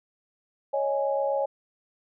sine chord, C# suspended second, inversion none, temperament equal, 554.4 / 622.3 / 830.6 Hz, C#5 / D#5 / G#5, 0 / 0 / 0 cents, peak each -25 / -31 / -30 dBFS, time 0.73-1.46 s, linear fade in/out 10 ms, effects none

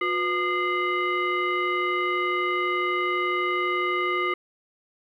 sine tone with frequency modulation, 1218 Hz, D#6, 37 cents flat, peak -22 dBFS, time 0.01-4.34 s, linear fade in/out 5 ms, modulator 858 Hz, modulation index 1.3, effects 10-bit

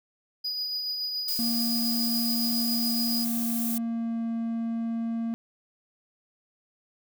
triangle tone with tremolo, 4936 Hz, D#8, 15 cents flat, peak -26 dBFS, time 0.44-3.25 s, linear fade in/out 10 ms, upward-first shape triangle, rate 7.1 Hz, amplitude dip 35%
violet noise, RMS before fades -32 dBFS, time 1.28-3.78 s, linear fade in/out 2 ms
triangle tone with pitch glide, 233.1 to 229.2 Hz, A#3 to A#3, 0 to -29 cents, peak -25 dBFS, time 1.39-5.34 s, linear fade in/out 0 ms, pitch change -29 cents, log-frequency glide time 3.11-4.22 s
effects none

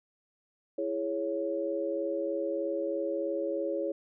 sine chord, C# minor, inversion first, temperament just, 332.6 / 415.8 / 554.4 Hz, E4 / G#4 / C#5, +16 / +2 / 0 cents, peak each -34 / -35 / -32 dBFS, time 0.78-3.92 s, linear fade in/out 5 ms, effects none

